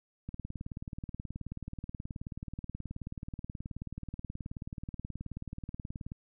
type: click train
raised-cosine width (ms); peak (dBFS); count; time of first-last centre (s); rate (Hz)
5; -27; 110; 0.29-6.119; 18.7
effects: none